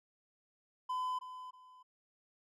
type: tone with echo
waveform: triangle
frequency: 1012 Hz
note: B5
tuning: 42 cents sharp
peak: -32 dBFS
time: 0.89-1.19 s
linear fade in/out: 10 ms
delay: 320 ms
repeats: 2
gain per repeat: -11 dB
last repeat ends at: 1.83 s
effects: none